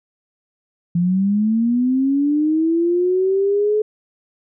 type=linear sweep; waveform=sine; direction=up; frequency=169.8 to 429.9 Hz; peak=-14 dBFS; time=0.95-3.82 s; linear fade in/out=5 ms; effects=none